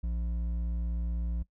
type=tone with hard clipping; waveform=sine; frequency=58 Hz; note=A#1; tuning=8 cents flat; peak=-31 dBFS; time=0.03-1.43 s; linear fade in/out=10 ms; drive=7 dB; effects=noise-tail reverb RT60 0.1 s tail -19 dB re dry